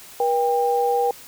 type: tone pair together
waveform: sine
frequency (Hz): 480.4 / 796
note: B4 / G5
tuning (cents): -48 / +26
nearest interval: major sixth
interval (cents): 874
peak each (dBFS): -20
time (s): 0.2-1.11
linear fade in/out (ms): 2
effects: white hiss -43 dBFS RMS until 1.27 s

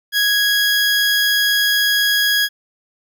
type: tone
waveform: 20% pulse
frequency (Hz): 1658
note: G#6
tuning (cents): -3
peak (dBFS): -9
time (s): 0.12-2.49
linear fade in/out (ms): 50
effects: none

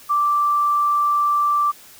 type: tone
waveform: sine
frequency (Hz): 1172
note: D6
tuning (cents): -4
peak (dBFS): -15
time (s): 0.09-1.72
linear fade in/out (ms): 20
effects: white hiss -45 dBFS RMS until 1.99 s

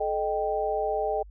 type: tone cluster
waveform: sine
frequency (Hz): 431.9 / 617 / 783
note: A4 / D#5 / G5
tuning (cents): -32 / -15 / -2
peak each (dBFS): -29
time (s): 0-1.23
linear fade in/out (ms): 10
effects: added 50 Hz sine -44 dBFS peak until 1.3 s

